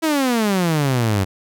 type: exponential sweep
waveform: sawtooth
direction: down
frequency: 329.6 to 93.1 Hz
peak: -12 dBFS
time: 0.02-1.25 s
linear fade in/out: 20 ms
effects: none